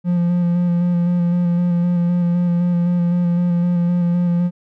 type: tone with vibrato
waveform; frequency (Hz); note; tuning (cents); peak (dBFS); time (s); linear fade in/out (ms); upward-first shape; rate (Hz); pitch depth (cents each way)
triangle; 174.61; F3; 0; -12; 0.04-4.51; 50; square; 3.9; 17
effects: none